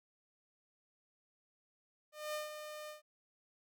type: tone with ADSR envelope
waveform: sawtooth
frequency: 606 Hz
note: D#5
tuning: 46 cents flat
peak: -33 dBFS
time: 2.12-3.02 s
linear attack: 220 ms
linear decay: 150 ms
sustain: -8 dB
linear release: 130 ms
effects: none